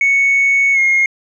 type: tone with pitch glide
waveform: sine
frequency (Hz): 2217 to 2145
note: C#7 to C7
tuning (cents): 0 to +42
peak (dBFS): -8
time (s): 0.01-1.06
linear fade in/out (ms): 2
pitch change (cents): -58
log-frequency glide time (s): 0.73-0.79
effects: tanh soft clip ceiling -7 dBFS